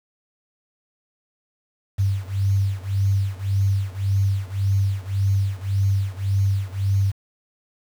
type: beating tone pair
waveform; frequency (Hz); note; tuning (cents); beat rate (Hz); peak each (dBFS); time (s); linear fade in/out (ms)
sine; 97.4 / 99.2; G2 / G2; -11 / +21; 1.8; -21 / -22; 1.98-7.12; 20
effects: 7-bit